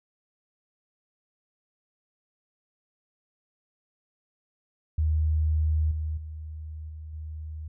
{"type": "tone with level steps", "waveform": "sine", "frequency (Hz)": 77.78, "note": "D#2", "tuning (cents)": 0, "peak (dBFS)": [-21, -27, -35, -37, -34], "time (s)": [4.98, 7.68], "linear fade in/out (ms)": 5, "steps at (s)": [5.91, 6.17, 6.89, 7.13], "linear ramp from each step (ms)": 5, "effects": []}